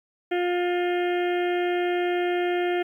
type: harmonic tone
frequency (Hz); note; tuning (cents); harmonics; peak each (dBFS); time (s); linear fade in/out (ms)
353.9; F4; +23; 1 / 2 / 4 / 5 / 6 / 7 / 8 / 9; -23 / -29 / -37 / -36 / -37 / -41 / -43 / -42; 0.31-2.83; 10
effects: 10-bit